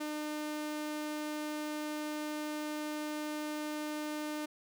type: tone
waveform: sawtooth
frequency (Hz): 302.1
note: D4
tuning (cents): +49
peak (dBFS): -32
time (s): 0-4.46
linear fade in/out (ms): 10
effects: none